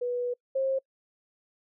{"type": "tone pair in turn", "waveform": "sine", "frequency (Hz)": [489.4, 534.1], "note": ["B4", "C5"], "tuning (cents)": [-16, 36], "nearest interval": "major second", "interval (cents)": 152, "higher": "second", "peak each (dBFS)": [-27, -24], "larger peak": "second", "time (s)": [[0.01, 0.34], [0.55, 0.79]], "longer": "first", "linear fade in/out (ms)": 10, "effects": ["noise-tail reverb RT60 0.1 s tail -26 dB re dry"]}